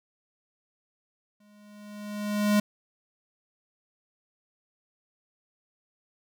square tone with exponential growth, 207.7 Hz, G#3, in tune, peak -19 dBFS, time 1.4-2.6 s, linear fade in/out 5 ms, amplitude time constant 260 ms, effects none

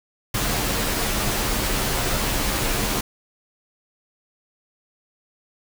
pink noise with comb filter, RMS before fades -23 dBFS, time 0.34-3.01 s, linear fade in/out 5 ms, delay 12 ms, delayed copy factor -0.65, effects none

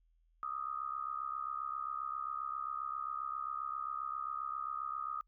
sine tone with amplitude modulation, 1244.5 Hz, D#6, in tune, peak -33 dBFS, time 0.43-5.21 s, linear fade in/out 0 ms, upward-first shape sine, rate 67.5 Hz, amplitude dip 90%, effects noise-tail reverb RT60 0.1 s tail -26 dB re dry + added 41 Hz sine -68 dBFS peak until 5.27 s

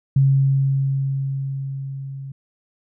sine tone with level ramp, 136.3 Hz, C#3, 29 cents flat, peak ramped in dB -11 to -30 dBFS, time 0.16-2.32 s, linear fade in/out 5 ms, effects none

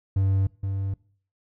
triangle tone pair in turn, 96.8 / 97.47 Hz, G2 / G2, -21 / -9 cents, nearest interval unison, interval 12 cents, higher second, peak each -17 / -23 dBFS, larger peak first, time 0.16-0.47 / 0.63-0.94 s, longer neither, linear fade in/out 5 ms, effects noise-tail reverb RT60 0.5 s tail -22 dB re dry

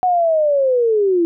sine linear sweep, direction down, 742 to 329.6 Hz, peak -12 dBFS, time 0.03-1.25 s, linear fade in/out 0 ms, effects none

